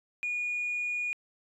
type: tone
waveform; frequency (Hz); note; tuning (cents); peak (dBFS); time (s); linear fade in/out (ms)
sine; 2445; D#7; -31; -28; 0.23-1.13; 0
effects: tanh soft clip ceiling -26 dBFS